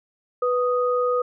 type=tone pair together; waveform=sine; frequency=493.9 / 1244.6 Hz; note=B4 / D#6; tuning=0 / 0 cents; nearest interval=octave + major third; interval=1600 cents; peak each=-20 / -24 dBFS; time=0.42-1.22 s; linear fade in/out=5 ms; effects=none